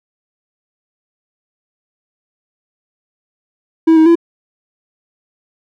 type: tone with pitch steps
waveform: triangle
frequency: 324.4 / 317.7 / 336.7 Hz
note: E4 / D#4 / E4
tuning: -28 / +36 / +37 cents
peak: -3 dBFS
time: 3.87-4.155 s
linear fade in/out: 10 ms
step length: 95 ms
effects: none